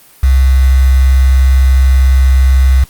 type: tone with quantisation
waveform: sine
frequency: 65.7 Hz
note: C2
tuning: 8 cents sharp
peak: -4 dBFS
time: 0.23-2.84 s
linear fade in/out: 5 ms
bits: 4
effects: white hiss -42 dBFS RMS until 2.89 s + Opus 32 kbps